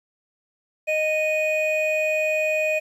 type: tone pair together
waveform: triangle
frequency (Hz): 620 / 2480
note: D#5 / D#7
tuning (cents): -6 / -6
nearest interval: 2 octaves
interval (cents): 2400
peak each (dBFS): -20 / -22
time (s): 0.87-2.8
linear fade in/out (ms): 20
effects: resampled to 32000 Hz + 9-bit